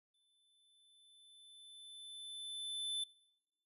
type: tone with exponential growth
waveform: square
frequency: 3520 Hz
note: A7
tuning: in tune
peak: -36 dBFS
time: 0.14-3.04 s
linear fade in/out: 5 ms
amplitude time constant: 630 ms
effects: noise-tail reverb RT60 1.0 s tail -25 dB re dry + resampled to 32000 Hz